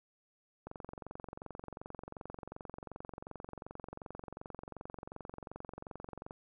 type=click train; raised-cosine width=1 ms; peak=-30 dBFS; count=129; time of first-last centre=0.67-6.309 s; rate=22.7 Hz; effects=none